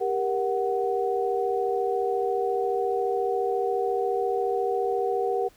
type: tone cluster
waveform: sine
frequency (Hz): 395.9 / 470.2 / 744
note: G4 / A#4 / F#5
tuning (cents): +17 / +15 / +9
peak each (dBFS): -27 / -27 / -28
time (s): 0-5.49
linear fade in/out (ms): 20
effects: pink hiss -58 dBFS RMS until 5.56 s